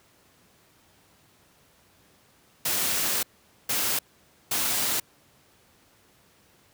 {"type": "noise bursts at uneven times", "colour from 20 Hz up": "white", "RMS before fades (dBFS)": -26, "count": 3, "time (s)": [[2.65, 3.23], [3.69, 3.99], [4.51, 5]], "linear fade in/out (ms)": 5, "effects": ["pink hiss -60 dBFS RMS until 6.73 s", "high-pass 80 Hz 12 dB/octave"]}